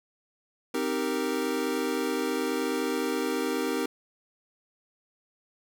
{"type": "chord", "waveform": "square", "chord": "C minor seventh", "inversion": "none", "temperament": "equal", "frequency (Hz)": [261.6, 311.1, 392, 466.2], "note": ["C4", "Eb4", "G4", "Bb4"], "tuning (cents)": [0, 0, 0, 0], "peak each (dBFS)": -33, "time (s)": [0.74, 3.86], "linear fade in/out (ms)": 5, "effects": []}